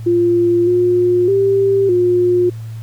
sine tone with pitch steps, 347 / 356.8 / 392.8 / 356.6 Hz, F4 / F4 / G4 / F4, -11 / +37 / +4 / +36 cents, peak -10 dBFS, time 0.06-2.5 s, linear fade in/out 10 ms, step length 610 ms, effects added 112 Hz sine -25 dBFS peak until 2.82 s + pink hiss -47 dBFS RMS until 2.82 s

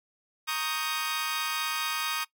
15% pulse chord, Eb dominant seventh, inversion second, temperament equal, 932.3 / 1108.7 / 1244.5 / 1568 Hz, Bb5 / Db6 / Eb6 / G6, 0 / 0 / 0 / 0 cents, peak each -30 / -30 / -25 / -30 dBFS, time 0.47-2.25 s, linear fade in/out 20 ms, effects noise-tail reverb RT60 0.1 s tail -20 dB re dry

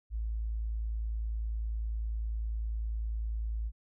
sine tone, 55 Hz, A1, in tune, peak -31 dBFS, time 0.1-3.72 s, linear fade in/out 50 ms, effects none

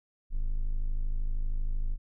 triangle tone, 26.42 Hz, G#0, 31 cents sharp, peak -24 dBFS, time 0.3-1.98 s, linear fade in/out 50 ms, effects none

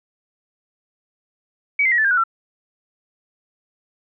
sine tone with pitch steps, 2269 / 2081 / 1908 / 1749.6 / 1604.4 / 1471.3 / 1349.2 Hz, C#7 / C7 / A#6 / A6 / G6 / F#6 / E6, +40 / -10 / +40 / -10 / +40 / -10 / +40 cents, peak -14 dBFS, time 1.79-2.238 s, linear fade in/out 5 ms, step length 64 ms, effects none

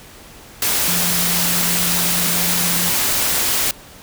sine tone in noise, 174.61 Hz, F3, in tune, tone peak -25 dBFS, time 0.88-2.9 s, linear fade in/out 2 ms, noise white, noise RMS -18 dBFS, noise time 0.62-3.71 s, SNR -10 dB, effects pink hiss -41 dBFS RMS until 4.02 s

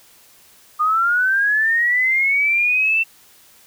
sine linear sweep, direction up, 1211 to 2690 Hz, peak -14 dBFS, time 0.79-3.04 s, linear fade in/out 20 ms, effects white hiss -50 dBFS RMS until 3.66 s

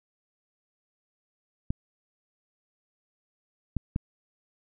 clicks, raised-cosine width 5 ms, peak -15 dBFS, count 3, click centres 1.705 / 3.767 / 3.961 s, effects none

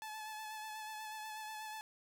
sawtooth tone with vibrato, 864 Hz, A5, 32 cents flat, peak -40 dBFS, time 0.02-1.81 s, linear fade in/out 0 ms, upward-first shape sine, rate 8.2 Hz, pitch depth 25 cents each way, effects none

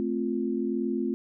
sine chord, F major, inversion first, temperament equal, 220 / 261.6 / 349.2 Hz, A3 / C4 / F4, 0 / 0 / 0 cents, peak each -30 dBFS, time 0-1.14 s, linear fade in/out 0 ms, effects none

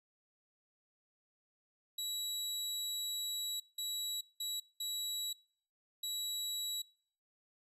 sawtooth tone bursts at uneven times, 3900 Hz, B7, 23 cents flat, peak -34 dBFS, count 5, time 1.98-3.6 / 3.78-4.21 / 4.4-4.6 / 4.8-5.33 / 6.03-6.82 s, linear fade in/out 5 ms, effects noise-tail reverb RT60 0.5 s tail -22 dB re dry + resampled to 32000 Hz

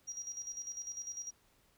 sine tone with tremolo, 5720 Hz, F8, 41 cents sharp, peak -37 dBFS, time 0.07-1.31 s, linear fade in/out 20 ms, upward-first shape square, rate 10 Hz, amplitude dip 65%, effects tanh soft clip ceiling -35 dBFS + pink hiss -70 dBFS RMS until 1.77 s

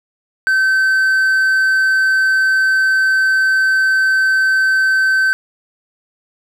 triangle tone, 1541 Hz, G6, 30 cents flat, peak -9 dBFS, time 0.47-5.33 s, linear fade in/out 0 ms, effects none

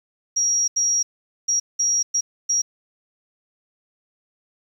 sine tone bursts at uneven times, 5680 Hz, F8, 28 cents sharp, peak -17 dBFS, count 6, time 0.36-0.68 / 0.76-1.03 / 1.48-1.6 / 1.79-2.03 / 2.14-2.21 / 2.49-2.62 s, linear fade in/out 10 ms, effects 8-bit

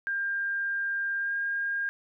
sine tone with pitch glide, 1599 to 1614.8 Hz, G6 to G#6, +34 to -49 cents, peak -27 dBFS, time 0.07-1.89 s, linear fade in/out 0 ms, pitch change +17 cents, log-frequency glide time 1.18-1.33 s, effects none

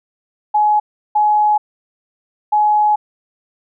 sine tone bursts at uneven times, 843 Hz, G#5, 26 cents sharp, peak -10 dBFS, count 3, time 0.54-0.8 / 1.15-1.58 / 2.52-2.96 s, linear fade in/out 10 ms, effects none

